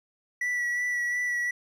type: tone with vibrato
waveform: triangle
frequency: 1951 Hz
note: B6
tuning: 22 cents flat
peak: -24 dBFS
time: 0.41-1.51 s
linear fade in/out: 5 ms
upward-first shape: sine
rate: 2.8 Hz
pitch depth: 18 cents each way
effects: none